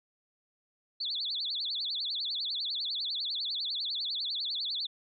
sine tone with vibrato, 3922 Hz, B7, 13 cents flat, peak -31 dBFS, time 1-4.87 s, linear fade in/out 10 ms, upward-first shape sine, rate 10 Hz, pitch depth 270 cents each way, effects none

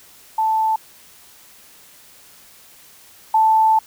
sine tone pair in turn, 880 / 880 Hz, A5 / A5, 0 / 0 cents, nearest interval unison, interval 0 cents, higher neither, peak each -15 / -11 dBFS, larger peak second, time 0.38-0.76 / 3.34-3.79 s, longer second, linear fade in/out 5 ms, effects white hiss -47 dBFS RMS until 3.86 s

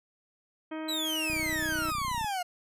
harmonic tone, 314.6 Hz, D#4, 19 cents sharp, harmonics 1 / 2 / 3 / 4 / 5 / 6 / 7 / 8 / 10, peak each -35 / -41 / -45 / -47 / -49 / -51 / -52 / -53 / -55 dBFS, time 0.71-1.91 s, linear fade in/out 10 ms
40% pulse exponential sweep, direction down, 4045 to 700 Hz, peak -29 dBFS, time 0.88-2.43 s, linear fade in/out 10 ms
violet noise, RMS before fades -41 dBFS, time 1.05-1.93 s, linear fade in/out 10 ms
click train, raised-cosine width 5 ms, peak -29 dBFS, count 30, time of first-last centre 1.3-2.245 s, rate 30.7 Hz
effects resampled to 32000 Hz

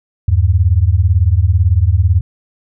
sine beating tone pair, 80.3 / 98.3 Hz, E2 / G2, -45 / +5 cents, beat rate 18 Hz, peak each -11 dBFS, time 0.28-2.21 s, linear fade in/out 5 ms, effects none

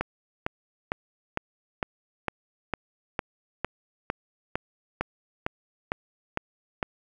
click train, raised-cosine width 0.5 ms, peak -11 dBFS, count 16, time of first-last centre 0.01-6.828 s, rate 2.2 Hz, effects 8-bit

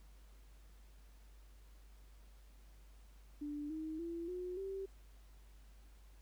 sine tone with pitch steps, 293.7 / 314.8 / 337.4 / 361.6 / 387.5 Hz, D4 / D#4 / E4 / F#4 / G4, 0 / +20 / +40 / -40 / -20 cents, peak -40 dBFS, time 3.41-4.86 s, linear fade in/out 10 ms, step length 290 ms, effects added 50 Hz sine -57 dBFS peak until 6.21 s + pink hiss -70 dBFS RMS until 6.21 s

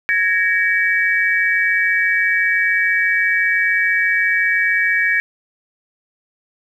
sine tone cluster, 1663 / 1849 / 2284 Hz, G#6 / A#6 / D7, +2 / -15 / -49 cents, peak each -18 dBFS, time 0.09-5.2 s, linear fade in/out 0 ms, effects 8-bit

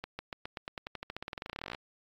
accelerating click train, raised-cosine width 0.3 ms, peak -22 dBFS, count 30, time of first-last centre 0.04-1.748 s, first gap 150 ms, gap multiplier 0.92, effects AAC 48 kbps

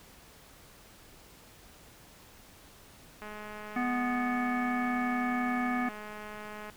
click train, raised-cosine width 0.5 ms, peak -29 dBFS, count 735, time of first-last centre 3.22-6.699 s, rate 211 Hz
harmonic tone, 246.9 Hz, B3, in tune, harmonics 1 / 3 / 5 / 7 / 9, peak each -30 / -35 / -37 / -38 / -40 dBFS, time 3.76-5.89 s, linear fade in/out 5 ms
effects pink hiss -55 dBFS RMS until 6.76 s

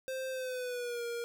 square tone with pitch glide, 523.3 to 471.6 Hz, C5 to A#4, 0 to +20 cents, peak -36 dBFS, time 0.08-1.24 s, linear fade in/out 0 ms, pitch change -180 cents, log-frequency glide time 0.3-1.04 s, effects none

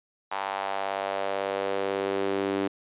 sawtooth tone with high-pass filter sweep, 98 Hz, G2, in tune, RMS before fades -29 dBFS, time 0.31-2.68 s, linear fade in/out 10 ms, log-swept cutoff 880 to 320 Hz, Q 2.9, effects resampled to 8000 Hz

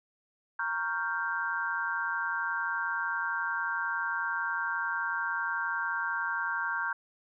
sine chord, G half-diminished seventh, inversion first, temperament equal, 932.3 / 1108.7 / 1396.9 / 1568 Hz, Bb5 / Db6 / F6 / G6, 0 / 0 / 0 / 0 cents, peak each -36 / -38 / -35 / -32 dBFS, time 0.59-6.93 s, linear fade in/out 5 ms, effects none

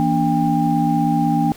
sine tone cluster, 165.2 / 235.4 / 291.4 / 799 Hz, E3 / A#3 / D4 / G5, +4 / +17 / -13 / +33 cents, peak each -20 dBFS, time 0-1.52 s, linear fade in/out 0 ms, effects pink hiss -42 dBFS RMS until 1.56 s

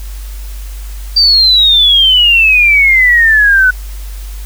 sine exponential sweep, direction down, 4699 to 1480 Hz, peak -4 dBFS, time 1.16-3.71 s, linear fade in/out 10 ms, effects added 49 Hz sine -21 dBFS peak until 4.45 s + white hiss -36 dBFS RMS until 4.45 s

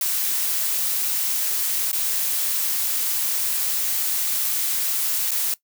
blue noise with dropouts, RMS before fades -23 dBFS, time 0.01-5.54 s, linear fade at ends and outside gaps 2 ms, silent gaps 1.916-1.929 / 5.309-5.315 s, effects noise-tail reverb RT60 0.1 s tail -19 dB re dry

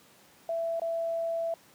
sine tone with dropouts, 665 Hz, E5, 15 cents sharp, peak -28 dBFS, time 0.49-1.54 s, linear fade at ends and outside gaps 2 ms, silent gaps 0.797-0.818 s, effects pink hiss -58 dBFS RMS until 1.74 s + high-pass 150 Hz 12 dB/octave

